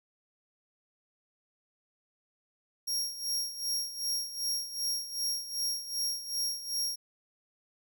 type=tone with tremolo; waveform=sawtooth; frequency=5588 Hz; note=F8; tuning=in tune; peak=-26 dBFS; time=2.87-6.96 s; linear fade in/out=10 ms; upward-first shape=sine; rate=2.6 Hz; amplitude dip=75%; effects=none